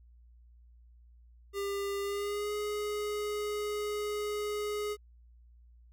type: tone with pitch glide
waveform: square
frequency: 400 to 417.5 Hz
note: G4 to G#4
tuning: +35 to +9 cents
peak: -33 dBFS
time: 1.53-4.97 s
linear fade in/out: 50 ms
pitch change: +74 cents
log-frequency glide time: 2.02-2.53 s
effects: added 59 Hz sine -55 dBFS peak until 5.92 s